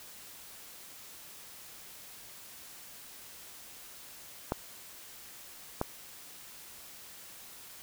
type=clicks; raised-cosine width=1 ms; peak=-15 / -15 dBFS; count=2; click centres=4.521 / 5.814 s; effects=white hiss -50 dBFS RMS until 7.82 s